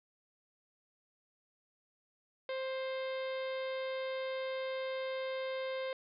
harmonic tone with a mistuned harmonic, 525 Hz, C5, 6 cents sharp, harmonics 1 / 2 / 3 / 4 / 5 / 6 / 7 / 8 / 9, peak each -36 / -47 / -49 / -47 / -55 / -54 / -53 / -58 / -60 dBFS, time 2.49-5.93 s, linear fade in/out 2 ms, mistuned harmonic 9, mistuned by +34 cents, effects none

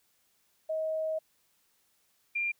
sine tone pair in turn, 633 / 2390 Hz, D#5 / D7, +30 / +30 cents, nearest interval octave + major seventh, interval 2300 cents, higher second, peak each -29 / -28 dBFS, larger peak second, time 0.69-1.19 / 2.35-2.52 s, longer first, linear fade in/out 10 ms, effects white hiss -71 dBFS RMS until 2.59 s

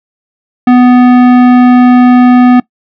sine tone with tanh clipping, 248.2 Hz, B3, 9 cents sharp, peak -3 dBFS, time 0.67-2.6 s, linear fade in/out 5 ms, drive 16 dB, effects noise-tail reverb RT60 0.1 s tail -22 dB re dry

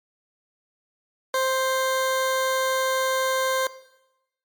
20% pulse tone, 524 Hz, C5, 2 cents sharp, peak -16 dBFS, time 1.34-3.67 s, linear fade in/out 2 ms, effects noise-tail reverb RT60 0.9 s tail -17 dB re dry + MP3 96 kbps

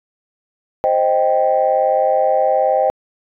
sine chord, C minor, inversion none, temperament equal, 523.3 / 622.3 / 784 Hz, C5 / Eb5 / G5, 0 / 0 / 0 cents, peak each -16 dBFS, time 0.84-2.9 s, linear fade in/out 0 ms, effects tanh soft clip ceiling -4 dBFS

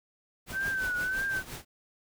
pink noise with tremolo, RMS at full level -39 dBFS, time 0.46-1.65 s, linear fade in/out 50 ms, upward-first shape triangle, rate 5.8 Hz, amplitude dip 75%
sine tone with vibrato, 1525 Hz, G6, 48 cents flat, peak -28 dBFS, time 0.52-1.43 s, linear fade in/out 50 ms, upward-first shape triangle, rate 1.7 Hz, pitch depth 90 cents each way
effects none

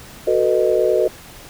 sine chord, B dominant seventh, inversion second, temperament just, 370.4 / 444.5 / 493.9 / 617.4 Hz, F#4 / A4 / B4 / D#5, +2 / +18 / 0 / -14 cents, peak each -19 dBFS, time 0.27-1.08 s, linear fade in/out 5 ms, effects pink hiss -40 dBFS RMS until 1.49 s

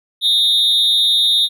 triangle tone with amplitude modulation, 3692 Hz, A#7, 17 cents flat, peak -6 dBFS, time 0.21-1.49 s, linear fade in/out 50 ms, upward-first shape sine, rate 291 Hz, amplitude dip 85%, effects none

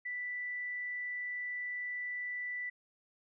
sine tone, 1975.5 Hz, B6, in tune, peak -36 dBFS, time 0.05-2.7 s, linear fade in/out 10 ms, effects none

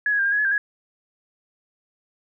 sine tone with pitch steps, 1688 / 1663 / 1593 / 1611 / 1668 / 1704 / 1588 / 1671 Hz, G#6 / G#6 / G6 / G6 / G#6 / G#6 / G6 / G#6, +28 / +2 / +27 / +47 / +7 / +44 / +22 / +10 cents, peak -18 dBFS, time 0.06-0.58 s, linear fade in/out 2 ms, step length 65 ms, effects none

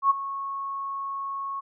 sine tone with ADSR envelope, 1100 Hz, C#6, 14 cents flat, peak -14 dBFS, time 0.02-1.61 s, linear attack 83 ms, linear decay 17 ms, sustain -15 dB, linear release 20 ms, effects none

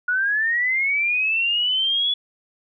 sine linear sweep, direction up, 1441 to 3422 Hz, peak -18 dBFS, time 0.08-2.14 s, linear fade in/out 5 ms, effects none

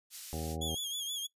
pink high-pass noise, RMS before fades -46 dBFS, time 0.1-0.57 s, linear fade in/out 50 ms, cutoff 4300 Hz, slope 12 dB/octave
harmonic tone, 80 Hz, D#2, 49 cents sharp, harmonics 1 / 2 / 3 / 4 / 5 / 6 / 7 / 9 / 10, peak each -39 / -42 / -44 / -45 / -46 / -47 / -47 / -49 / -49 dBFS, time 0.33-0.75 s, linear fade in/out 0 ms
sawtooth tone with vibrato, 3322 Hz, G#7, in tune, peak -32 dBFS, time 0.61-1.27 s, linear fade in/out 10 ms, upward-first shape sine, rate 6.3 Hz, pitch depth 69 cents each way
effects noise-tail reverb RT60 0.1 s tail -19 dB re dry + resampled to 32000 Hz

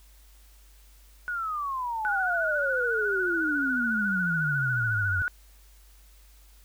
sine exponential sweep, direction down, 1480 to 88.3 Hz, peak -28 dBFS, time 1.28-5.22 s, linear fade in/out 0 ms
sine tone with vibrato, 1460 Hz, F#6, 24 cents flat, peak -25 dBFS, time 2.05-5.28 s, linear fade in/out 0 ms, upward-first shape sine, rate 14 Hz, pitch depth 57 cents each way
effects added 50 Hz sine -52 dBFS peak until 6.64 s + white hiss -60 dBFS RMS until 6.64 s

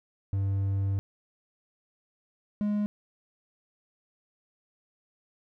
triangle tone pair in turn, 98 / 207.7 Hz, G2 / G#3, 0 / 0 cents, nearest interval octave + minor second, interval 1300 cents, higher second, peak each -23 dBFS, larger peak neither, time 0.33-0.99 / 2.61-2.86 s, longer first, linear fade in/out 0 ms, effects none

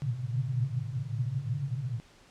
white band-pass noise, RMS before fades -32 dBFS, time 0.02-2 s, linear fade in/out 0 ms, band 110 to 140 Hz, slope 96 dB/octave, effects pink hiss -58 dBFS RMS until 2.3 s + low-pass 7000 Hz 12 dB/octave

